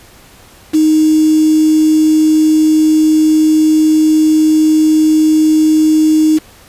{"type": "tone with quantisation", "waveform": "sine", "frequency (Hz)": 311.1, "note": "D#4", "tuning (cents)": 0, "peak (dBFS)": -6, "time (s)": [0.73, 6.39], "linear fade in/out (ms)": 20, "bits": 4, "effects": ["pink hiss -41 dBFS RMS until 6.68 s", "resampled to 32000 Hz"]}